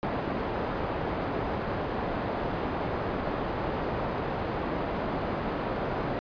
white low-pass noise, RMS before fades -31 dBFS, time 0.03-6.19 s, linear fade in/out 0 ms, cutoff 770 Hz, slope 12 dB/octave, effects resampled to 11025 Hz

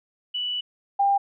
sine tone pair in turn, 2960 / 797.7 Hz, F#7 / G5, 0 / +30 cents, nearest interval octave + major seventh, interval 2270 cents, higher first, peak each -25 / -17 dBFS, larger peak second, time 0.34-0.61 / 0.99-1.18 s, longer first, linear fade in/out 10 ms, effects none

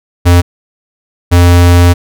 square tone pair in turn, 87.6 / 87.6 Hz, F2 / F2, +6 / +6 cents, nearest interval unison, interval 0 cents, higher neither, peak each -3 dBFS, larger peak neither, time 0.25-0.42 / 1.31-1.94 s, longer second, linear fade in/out 20 ms, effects none

